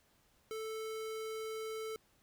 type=tone; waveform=square; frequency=440 Hz; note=A4; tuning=in tune; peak=-40 dBFS; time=0.51-1.96 s; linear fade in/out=0 ms; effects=pink hiss -71 dBFS RMS until 2.22 s